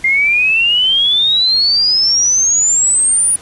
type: exponential sweep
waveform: sine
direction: up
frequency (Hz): 2093 to 9760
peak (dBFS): -9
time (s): 0.04-3.36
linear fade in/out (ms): 5
effects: pink hiss -38 dBFS RMS until 3.41 s + resampled to 24000 Hz